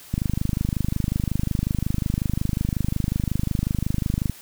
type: click train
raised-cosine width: 5 ms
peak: -10 dBFS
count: 107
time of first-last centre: 0.14-4.297 s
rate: 25.5 Hz
effects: white hiss -45 dBFS RMS until 4.41 s